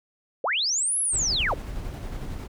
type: linear two-way sweep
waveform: sine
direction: up then down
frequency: 409.2 to 11175 to 409.2 Hz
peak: -22 dBFS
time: 0.44-1.54 s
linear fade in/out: 2 ms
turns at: 0.99 s
type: noise with tremolo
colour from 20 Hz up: brown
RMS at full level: -32 dBFS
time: 1.12-2.48 s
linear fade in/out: 20 ms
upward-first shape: square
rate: 11 Hz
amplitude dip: 25%
effects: none